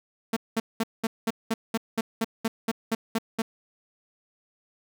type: tone bursts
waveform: sawtooth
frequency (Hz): 224.9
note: A3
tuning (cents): +38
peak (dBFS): -19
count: 14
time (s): 0.33-3.42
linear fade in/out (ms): 5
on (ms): 35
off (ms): 200
effects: none